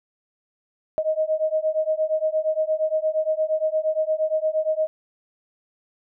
sine beating tone pair, 622 / 630.6 Hz, D#5 / D#5, -1 / +23 cents, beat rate 8.6 Hz, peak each -23 dBFS, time 0.98-4.87 s, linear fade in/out 0 ms, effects none

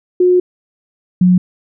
sine tone pair in turn, 361.4 / 181.12 Hz, F#4 / F#3, -41 / -37 cents, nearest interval octave, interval 1196 cents, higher first, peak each -7 / -6 dBFS, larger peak second, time 0.2-0.4 / 1.21-1.38 s, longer first, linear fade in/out 5 ms, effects none

